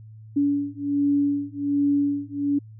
sine beating tone pair, 284.5 / 285.8 Hz, C#4 / D4, +45 / -47 cents, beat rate 1.3 Hz, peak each -23 dBFS, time 0.36-2.59 s, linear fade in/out 10 ms, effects added 109 Hz sine -41 dBFS peak until 2.79 s

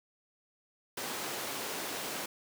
pink high-pass noise, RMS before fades -38 dBFS, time 0.97-2.26 s, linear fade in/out 5 ms, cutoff 290 Hz, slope 12 dB/octave, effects none

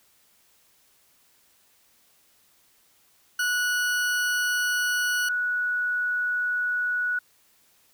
40% pulse / sine tone pair in turn, 1469 / 1469 Hz, F#6 / F#6, -13 / -13 cents, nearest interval unison, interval 0 cents, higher neither, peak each -22 / -23 dBFS, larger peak first, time 3.39-5.29 / 5.29-7.19 s, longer neither, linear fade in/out 5 ms, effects white hiss -62 dBFS RMS until 7.93 s

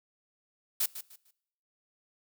blue noise with echo, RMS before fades -28 dBFS, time 0.8-0.86 s, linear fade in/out 5 ms, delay 150 ms, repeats 3, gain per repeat -12 dB, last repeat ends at 1.31 s, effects noise-tail reverb RT60 0.8 s tail -23 dB re dry

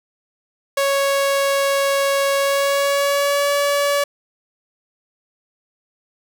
sawtooth tone with pitch glide, 554.4 to 570.6 Hz, C#5 to C#5, 0 to +50 cents, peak -12 dBFS, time 0.77-4.04 s, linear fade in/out 5 ms, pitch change +50 cents, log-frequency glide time 2.37-3.51 s, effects none

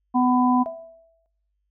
harmonic tone, 250.1 Hz, B3, 22 cents sharp, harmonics 1 / 3 / 4, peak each -18 / -23 / -24 dBFS, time 0.14-0.64 s, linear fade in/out 20 ms
sine tone with exponential decay, 659.3 Hz, E5, in tune, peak -25 dBFS, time 0.66-1.26 s, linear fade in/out 0 ms, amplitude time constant 130 ms
effects noise-tail reverb RT60 0.5 s tail -17 dB re dry + added 50 Hz sine -70 dBFS peak until 1.7 s

